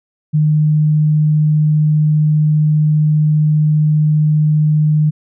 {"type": "tone", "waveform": "sine", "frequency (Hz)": 152.5, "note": "D#3", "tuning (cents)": -34, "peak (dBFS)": -9, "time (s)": [0.33, 5.11], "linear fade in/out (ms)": 20, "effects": []}